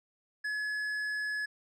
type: tone with tanh clipping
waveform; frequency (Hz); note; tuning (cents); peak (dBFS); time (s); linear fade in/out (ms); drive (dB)
sine; 1700; G#6; +40; -33; 0.44-1.46; 10; 8
effects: none